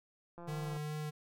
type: click train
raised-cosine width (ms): 1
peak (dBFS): -36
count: 68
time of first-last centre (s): 0.38-0.77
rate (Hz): 172
type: tone with vibrato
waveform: square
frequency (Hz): 151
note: D3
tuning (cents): +48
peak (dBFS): -38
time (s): 0.47-1.11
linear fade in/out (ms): 20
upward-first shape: sine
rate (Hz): 2.5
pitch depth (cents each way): 15
effects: none